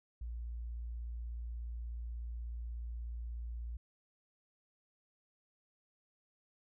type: tone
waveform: sine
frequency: 58.27 Hz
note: A#1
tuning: in tune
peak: -39 dBFS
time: 0.21-3.77 s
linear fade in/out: 5 ms
effects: none